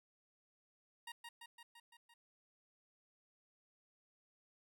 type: tone with echo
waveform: 15% pulse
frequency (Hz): 937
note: A#5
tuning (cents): +9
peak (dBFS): -40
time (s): 1.07-1.12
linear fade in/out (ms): 5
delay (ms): 170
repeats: 6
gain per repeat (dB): -3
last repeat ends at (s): 2.14
effects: none